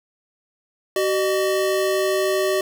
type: tone pair together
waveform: square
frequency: 379.9 / 609 Hz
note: F#4 / D#5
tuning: +46 / -37 cents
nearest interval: minor sixth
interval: 817 cents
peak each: -21 / -23 dBFS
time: 0.96-2.61 s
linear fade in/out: 2 ms
effects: none